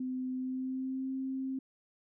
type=tone with pitch glide; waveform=sine; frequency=256.5 to 264.6 Hz; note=C4 to C4; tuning=-34 to +20 cents; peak=-33 dBFS; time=0-1.59 s; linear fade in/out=5 ms; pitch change=+54 cents; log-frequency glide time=0.34-1.12 s; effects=none